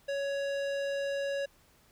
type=tone with low-pass filter; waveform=square; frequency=558 Hz; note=C#5; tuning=11 cents sharp; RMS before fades=-33 dBFS; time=0.08-1.46 s; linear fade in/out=10 ms; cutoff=5000 Hz; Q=0.65; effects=pink hiss -64 dBFS RMS until 1.91 s